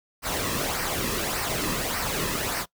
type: noise with flanger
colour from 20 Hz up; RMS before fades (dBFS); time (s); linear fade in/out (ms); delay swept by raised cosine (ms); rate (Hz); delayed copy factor
pink; -28; 0.22-2.66; 50; 0.28 to 1.38; 1.7; -0.55
effects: noise-tail reverb RT60 0.1 s tail -21 dB re dry